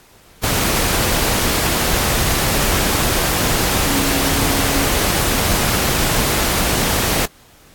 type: tone in noise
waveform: sine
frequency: 277.2 Hz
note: C#4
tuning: in tune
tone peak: -22 dBFS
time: 3.86-4.86 s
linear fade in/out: 10 ms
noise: pink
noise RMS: -17 dBFS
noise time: 0.43-7.26 s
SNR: -8 dB
effects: pink hiss -48 dBFS RMS until 7.74 s + AAC 64 kbps